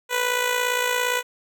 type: tone with amplitude modulation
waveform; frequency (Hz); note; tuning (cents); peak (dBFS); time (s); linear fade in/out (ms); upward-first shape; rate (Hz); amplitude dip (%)
10% pulse; 493.9; B4; 0; -10; 0.09-1.23; 50; sine; 57.5; 55
effects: none